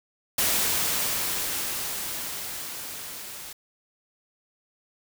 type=noise with level ramp; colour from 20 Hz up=white; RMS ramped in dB=-23 to -40 dBFS; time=0.38-3.53 s; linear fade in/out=5 ms; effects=none